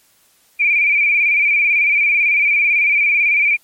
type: tone with vibrato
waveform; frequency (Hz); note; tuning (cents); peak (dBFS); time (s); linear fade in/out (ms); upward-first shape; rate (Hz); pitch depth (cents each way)
sine; 2349; D7; 0; -11; 0.59-3.57; 20; square; 18; 43
effects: white hiss -55 dBFS RMS until 3.63 s + MP3 64 kbps